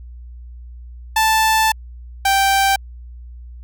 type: tone pair in turn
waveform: sawtooth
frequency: 880 / 782.4 Hz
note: A5 / G5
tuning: 0 / -4 cents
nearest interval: major second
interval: 204 cents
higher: first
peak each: -9 dBFS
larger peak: neither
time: 1.16-1.72 / 2.25-2.76 s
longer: first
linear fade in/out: 5 ms
effects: added 60 Hz sine -33 dBFS peak until 3.63 s